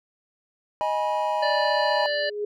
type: chord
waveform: triangle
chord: G# minor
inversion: second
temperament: equal with one note detuned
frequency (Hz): 622.3 / 830.6 / 970.8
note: D#5 / G#5 / B5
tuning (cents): 0 / 0 / -30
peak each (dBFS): -25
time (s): 0.81-2.06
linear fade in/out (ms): 0
type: harmonic tone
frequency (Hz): 587.3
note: D5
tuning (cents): 0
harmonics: 1 / 3 / 5 / 7 / 8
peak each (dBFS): -25 / -28 / -34 / -33 / -36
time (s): 1.42-2.3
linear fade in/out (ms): 10
type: tone with exponential growth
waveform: sine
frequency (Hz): 415.3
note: G#4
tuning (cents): 0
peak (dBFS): -23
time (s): 1.89-2.45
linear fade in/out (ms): 5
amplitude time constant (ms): 120
effects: none